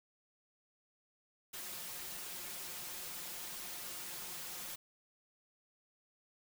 white noise with comb filter, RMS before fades -45 dBFS, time 1.53-4.76 s, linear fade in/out 10 ms, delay 5.6 ms, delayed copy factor +0.75, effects none

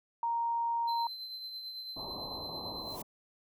sine tone, 932.3 Hz, A#5, in tune, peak -29 dBFS, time 0.23-1.07 s, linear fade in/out 2 ms
triangle tone with tremolo, 4079 Hz, C8, 45 cents flat, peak -37 dBFS, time 0.87-2.97 s, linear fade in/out 20 ms, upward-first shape triangle, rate 9 Hz, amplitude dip 45%
white low-pass noise, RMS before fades -44 dBFS, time 1.96-3.03 s, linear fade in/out 10 ms, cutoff 1100 Hz, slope 96 dB/octave
blue noise with exponential growth, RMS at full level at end -42 dBFS, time 2.71-3.02 s, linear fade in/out 5 ms, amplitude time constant 67 ms
effects none

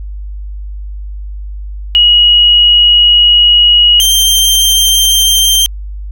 sine / sawtooth tone pair in turn, 2900 / 3153 Hz, F#7 / G7, -35 / +9 cents, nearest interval minor second, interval 144 cents, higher second, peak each -3 dBFS, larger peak neither, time 1.95-4 / 4-5.66 s, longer first, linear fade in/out 0 ms, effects added 50 Hz sine -20 dBFS peak until 6.11 s

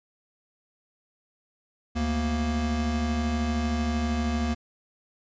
square tone pair together, 73.9 / 234.6 Hz, D2 / A#3, +11 / +11 cents, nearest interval octave + minor sixth, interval 2000 cents, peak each -28 dBFS, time 1.95-4.55 s, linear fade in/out 20 ms, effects resampled to 16000 Hz

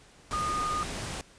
sine tone in noise, 1226 Hz, D#6, 26 cents flat, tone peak -28 dBFS, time 0.33-0.83 s, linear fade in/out 0 ms, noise pink, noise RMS -36 dBFS, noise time 0.31-1.21 s, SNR +5 dB, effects pink hiss -56 dBFS RMS until 1.38 s + resampled to 22050 Hz

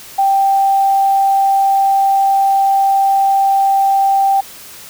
sine tone, 784 Hz, G5, in tune, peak -9 dBFS, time 0.18-4.41 s, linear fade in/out 10 ms, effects white hiss -35 dBFS RMS until 4.89 s

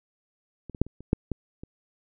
clicks, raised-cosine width 3 ms, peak -26 / -26 / -6 / -29 / -30 / -7 / -15 / -26 dBFS, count 8, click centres 0.697 / 0.748 / 0.816 / 0.866 / 1.006 / 1.131 / 1.317 / 1.635 s, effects none

